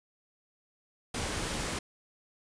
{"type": "noise", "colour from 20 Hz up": "pink", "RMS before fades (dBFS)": -34, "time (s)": [1.14, 1.79], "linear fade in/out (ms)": 5, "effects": ["resampled to 22050 Hz"]}